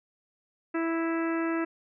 harmonic tone, 329.6 Hz, E4, in tune, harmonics 1 / 2 / 3 / 4 / 5 / 6 / 7 / 8, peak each -27 / -37 / -40 / -37 / -39 / -41 / -48 / -45 dBFS, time 0.74-1.65 s, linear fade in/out 10 ms, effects none

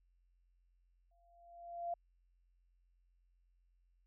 sine tone with exponential growth, 689 Hz, F5, 24 cents flat, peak -35 dBFS, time 1.11-1.94 s, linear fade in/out 5 ms, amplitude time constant 180 ms, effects added 44 Hz sine -70 dBFS peak until 4.06 s

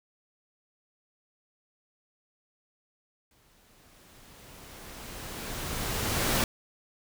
pink noise with exponential growth, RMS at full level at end -25 dBFS, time 3.31-6.44 s, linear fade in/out 2 ms, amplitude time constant 680 ms, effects none

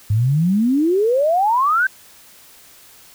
sine exponential sweep, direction up, 100 to 1582 Hz, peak -13 dBFS, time 0.1-1.87 s, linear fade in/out 5 ms, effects white hiss -46 dBFS RMS until 3.14 s

